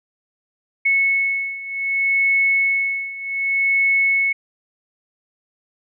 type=beating tone pair; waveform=sine; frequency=2200 / 2200.65 Hz; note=C#7 / C#7; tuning=-14 / -13 cents; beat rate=0.65 Hz; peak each=-21 / -18 dBFS; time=0.85-4.33 s; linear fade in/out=10 ms; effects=none